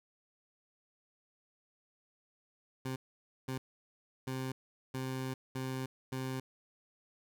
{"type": "tone bursts at uneven times", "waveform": "20% pulse", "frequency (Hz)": 130.81, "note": "C3", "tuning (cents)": 0, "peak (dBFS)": -31, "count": 6, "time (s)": [[2.85, 2.96], [3.48, 3.58], [4.27, 4.52], [4.94, 5.34], [5.55, 5.86], [6.12, 6.4]], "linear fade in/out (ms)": 5, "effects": []}